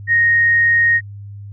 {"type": "tone", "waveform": "sine", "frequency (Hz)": 1864.7, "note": "A#6", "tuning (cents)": 0, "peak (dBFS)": -10, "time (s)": [0.07, 1.01], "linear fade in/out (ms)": 50, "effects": ["added 101 Hz sine -30 dBFS peak until 1.52 s"]}